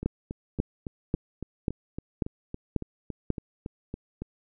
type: two click trains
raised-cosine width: 3 ms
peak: -21 / -12 dBFS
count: 16 / 7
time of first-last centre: 0.03-4.22 / 0.06-3.303 s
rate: 3.58 / 1.85 Hz
effects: none